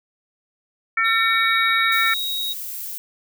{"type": "harmonic tone", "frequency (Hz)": 451.4, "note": "A4", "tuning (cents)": 44, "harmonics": [3, 4, 5], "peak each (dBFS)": [-21, -21, -21], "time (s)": [0.97, 2.14], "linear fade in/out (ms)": 5}
{"type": "tone", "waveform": "triangle", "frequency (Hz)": 3799, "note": "A#7", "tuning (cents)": 32, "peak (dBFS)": -22, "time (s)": [1.04, 2.54], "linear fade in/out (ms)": 20}
{"type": "noise", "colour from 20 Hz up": "violet", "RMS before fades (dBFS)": -31, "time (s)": [1.92, 2.98], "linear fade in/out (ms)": 0}
{"effects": []}